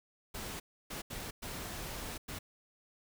pink noise bursts at uneven times, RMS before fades -42 dBFS, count 5, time 0.34-0.6 / 0.9-1.02 / 1.1-1.31 / 1.42-2.18 / 2.28-2.39 s, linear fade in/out 10 ms, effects none

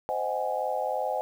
sine chord, Ab dominant seventh, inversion first, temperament just, 519.1 / 623 / 747.5 / 830.6 Hz, C5 / Eb5 / Gb5 / Ab5, -14 / +2 / +17 / 0 cents, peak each -32 dBFS, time 0.09-1.21 s, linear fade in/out 0 ms, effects 9-bit

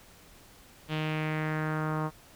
sawtooth tone with low-pass filter sweep, 155.3 Hz, D#3, 3 cents flat, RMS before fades -31 dBFS, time 0.88-2.11 s, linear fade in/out 50 ms, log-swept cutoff 3200 to 1100 Hz, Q 2.8, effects pink hiss -55 dBFS RMS until 2.35 s

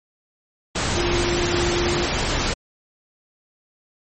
sine tone in noise, 349.2 Hz, F4, in tune, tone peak -22 dBFS, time 0.96-2.06 s, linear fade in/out 10 ms, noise pink, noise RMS -22 dBFS, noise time 0.75-2.54 s, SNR -3 dB, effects MP3 32 kbps

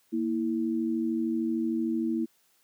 sine tone pair together, 233.1 / 326.3 Hz, A#3 / E4, 0 / -18 cents, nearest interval tritone, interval 582 cents, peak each -28 dBFS, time 0.12-2.26 s, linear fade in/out 20 ms, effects white hiss -67 dBFS RMS until 2.63 s + high-pass 150 Hz 12 dB/octave

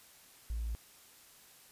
triangle tone with tanh clipping, 56.6 Hz, A1, 50 cents sharp, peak -33 dBFS, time 0.5-0.75 s, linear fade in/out 0 ms, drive 1 dB, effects white hiss -59 dBFS RMS until 1.71 s + resampled to 32000 Hz

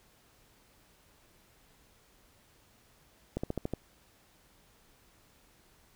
slowing click train, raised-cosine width 2 ms, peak -19 dBFS, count 6, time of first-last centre 3.37-3.736 s, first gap 65 ms, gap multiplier 1.06, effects pink hiss -64 dBFS RMS until 5.95 s

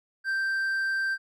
sine tone with hard clipping, 1568 Hz, G6, in tune, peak -26 dBFS, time 0.24-1.18 s, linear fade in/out 50 ms, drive 3 dB, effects none

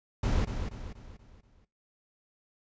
brown noise with echo, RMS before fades -27 dBFS, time 0.23-0.45 s, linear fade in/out 5 ms, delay 240 ms, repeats 5, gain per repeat -7 dB, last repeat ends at 1.65 s, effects noise-tail reverb RT60 0.2 s tail -18 dB re dry + resampled to 16000 Hz

